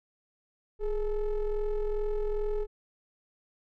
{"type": "ring-modulated tone", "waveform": "triangle", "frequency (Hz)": 219.2, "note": "A3", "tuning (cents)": -6, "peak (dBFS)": -22, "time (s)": [0.79, 2.67], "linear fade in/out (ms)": 50, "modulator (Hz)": 198, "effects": []}